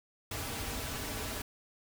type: noise with comb filter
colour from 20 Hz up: pink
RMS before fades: -38 dBFS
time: 0.31-1.42 s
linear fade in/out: 5 ms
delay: 5.6 ms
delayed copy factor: -0.7
effects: none